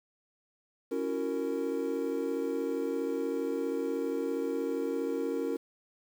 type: chord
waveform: triangle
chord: F# dominant seventh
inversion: second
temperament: just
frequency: 277.5 / 333 / 370 / 462.5 Hz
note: C#4 / E4 / F#4 / A#4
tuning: +2 / +18 / 0 / -14 cents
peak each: -33 / -35 / -36 / -31 dBFS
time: 0.91-5.57 s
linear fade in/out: 10 ms
effects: 9-bit